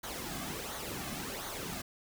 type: noise with flanger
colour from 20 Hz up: pink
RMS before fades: -40 dBFS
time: 0.03-1.82 s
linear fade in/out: 10 ms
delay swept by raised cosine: 0.38 to 2.18 ms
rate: 1.4 Hz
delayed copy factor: -0.6
effects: none